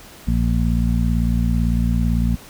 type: harmonic tone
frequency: 57.9 Hz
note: A#1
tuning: 11 cents flat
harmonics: 1 / 2 / 3 / 4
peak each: -18 / -23 / -22 / -23 dBFS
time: 0.27-2.36 s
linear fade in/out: 10 ms
effects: pink hiss -42 dBFS RMS until 2.49 s